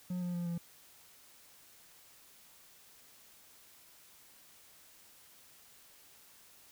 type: tone with pitch steps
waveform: triangle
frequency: 180 / 176.91 / 173.87 / 170.88 Hz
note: F#3 / F3 / F3 / F3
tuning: -47 / +23 / -7 / -37 cents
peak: -32 dBFS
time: 0.1-0.58 s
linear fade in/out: 5 ms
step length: 120 ms
effects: white hiss -60 dBFS RMS until 6.71 s